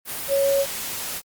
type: tone in noise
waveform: sine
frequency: 554.4 Hz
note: C#5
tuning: in tune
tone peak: -17 dBFS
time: 0.28-0.66 s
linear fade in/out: 50 ms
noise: white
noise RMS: -30 dBFS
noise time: 0.05-1.22 s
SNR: +10 dB
effects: Opus 32 kbps